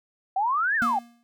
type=exponential two-way sweep; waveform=sine; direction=up then down; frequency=741 to 1847 to 741 Hz; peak=-21 dBFS; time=0.36-0.99 s; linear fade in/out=5 ms; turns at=0.76 s
type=tone with exponential decay; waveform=square; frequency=236.2 Hz; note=A#3; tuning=23 cents sharp; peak=-25 dBFS; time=0.82-1.23 s; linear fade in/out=0 ms; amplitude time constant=88 ms
effects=none